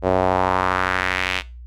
sawtooth tone with band-pass filter sweep, 92.5 Hz, F#2, in tune, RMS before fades -20 dBFS, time 0.02-1.43 s, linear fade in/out 50 ms, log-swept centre 550 to 2800 Hz, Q 2, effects noise-tail reverb RT60 0.3 s tail -19 dB re dry + added 60 Hz sine -35 dBFS peak until 1.66 s

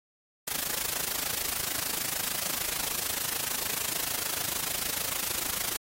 white noise with amplitude modulation, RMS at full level -28 dBFS, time 0.47-5.77 s, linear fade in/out 10 ms, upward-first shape sine, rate 26.7 Hz, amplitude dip 85%, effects AAC 48 kbps

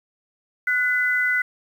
sine tone pair together, 1472 / 2013 Hz, F#6 / B6, -9 / +33 cents, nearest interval perfect fourth, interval 542 cents, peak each -21 / -21 dBFS, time 0.67-1.42 s, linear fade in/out 5 ms, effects 8-bit

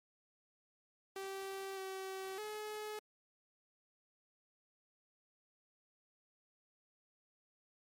sawtooth tone with pitch steps, 387.9 / 382.3 / 425.2 Hz, G4 / G4 / G#4, -18 / -43 / +41 cents, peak -38 dBFS, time 1.16-2.99 s, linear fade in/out 2 ms, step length 610 ms, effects MP3 64 kbps

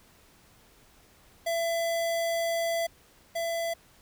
square tone pair in turn, 670 / 670 Hz, E5 / E5, +28 / +28 cents, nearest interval unison, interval 0 cents, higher neither, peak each -27 / -29 dBFS, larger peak first, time 1.46-2.87 / 3.35-3.74 s, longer first, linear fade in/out 10 ms, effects pink hiss -59 dBFS RMS until 4.01 s

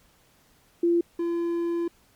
sine / triangle tone pair in turn, 342.4 / 340.6 Hz, F4 / F4, -34 / -43 cents, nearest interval unison, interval 9 cents, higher first, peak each -18 / -22 dBFS, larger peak first, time 0.83-1.01 / 1.19-1.88 s, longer second, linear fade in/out 5 ms, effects pink hiss -61 dBFS RMS until 2.15 s + MP3 96 kbps

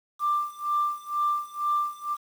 sine tone with tremolo, 1184 Hz, D6, 14 cents sharp, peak -20 dBFS, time 0.19-2.17 s, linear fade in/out 50 ms, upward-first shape sine, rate 2.1 Hz, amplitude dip 95%, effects tanh soft clip ceiling -17 dBFS + 8-bit

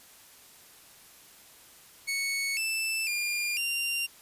sawtooth tone with pitch steps, 2214 / 2646 / 2407 / 2776 Hz, C#7 / E7 / D7 / F7, -3 / +6 / +42 / -11 cents, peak -25 dBFS, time 2.07-4.07 s, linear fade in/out 20 ms, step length 500 ms, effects white hiss -54 dBFS RMS until 4.21 s + resampled to 32000 Hz

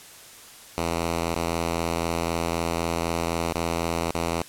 5% pulse tone with dropouts, 83.9 Hz, E2, 31 cents sharp, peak -13 dBFS, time 0.78-4.42 s, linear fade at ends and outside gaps 0 ms, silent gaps 1.342-1.364 / 3.528-3.548 / 4.107-4.145 s, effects white hiss -46 dBFS RMS until 4.48 s + low-pass 12000 Hz 12 dB/octave

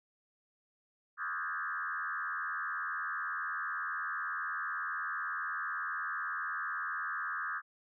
sine tone with frequency modulation, 1430 Hz, F6, 41 cents sharp, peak -34 dBFS, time 1.17-7.62 s, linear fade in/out 50 ms, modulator 82 Hz, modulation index 3.4, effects none

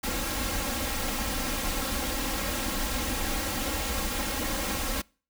pink noise with comb filter, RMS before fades -30 dBFS, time 0.03-5.02 s, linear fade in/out 10 ms, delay 3.7 ms, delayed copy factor +0.8, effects noise-tail reverb RT60 0.4 s tail -26 dB re dry

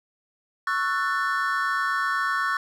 triangle chord, F# minor seventh, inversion second, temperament just, 1110 / 1332 / 1480 / 1776 Hz, C#6 / E6 / F#6 / A6, +2 / +18 / 0 / +16 cents, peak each -25 / -28 / -26 / -27 dBFS, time 0.67-2.57 s, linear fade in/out 2 ms, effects none

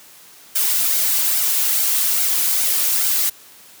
blue noise with flanger, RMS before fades -18 dBFS, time 0.55-3.3 s, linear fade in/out 10 ms, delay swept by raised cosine 1.3 to 3.5 ms, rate 2.4 Hz, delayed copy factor +0.7, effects white hiss -45 dBFS RMS until 3.8 s + high-pass 100 Hz 12 dB/octave

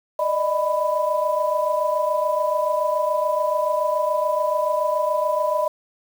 sine tone cluster, 598 / 625 / 993 Hz, D5 / D#5 / B5, +31 / +8 / +9 cents, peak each -23 dBFS, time 0.19-5.68 s, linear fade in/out 5 ms, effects 7-bit

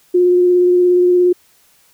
sine tone with vibrato, 357.6 Hz, F4, 41 cents sharp, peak -8 dBFS, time 0.14-1.33 s, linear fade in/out 10 ms, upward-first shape sine, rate 17 Hz, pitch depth 13 cents each way, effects white hiss -53 dBFS RMS until 1.93 s

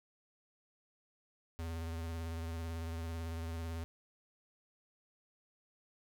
square tone with vibrato, 82.41 Hz, E2, in tune, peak -39 dBFS, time 1.59-3.84 s, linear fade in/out 0 ms, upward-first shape sine, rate 18 Hz, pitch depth 33 cents each way, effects none

